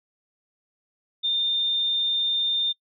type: tone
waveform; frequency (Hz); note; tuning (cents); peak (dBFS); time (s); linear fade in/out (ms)
sine; 3615; A7; +46; -21; 1.23-2.73; 20
effects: noise-tail reverb RT60 0.1 s tail -25 dB re dry